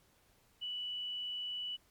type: tone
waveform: sine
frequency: 2960 Hz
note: F#7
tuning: in tune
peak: -37 dBFS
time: 0.61-1.77 s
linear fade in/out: 20 ms
effects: pink hiss -69 dBFS RMS until 1.9 s + MP3 96 kbps